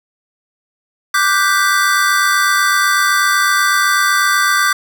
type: chord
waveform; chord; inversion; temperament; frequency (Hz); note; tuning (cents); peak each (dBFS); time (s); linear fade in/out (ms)
square; G major seventh; second; equal; 1174.7 / 1480 / 1568 / 1975.5; D6 / F#6 / G6 / B6; 0 / 0 / 0 / 0; -16 / -20 / -16 / -21; 1.14-4.73; 5
effects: none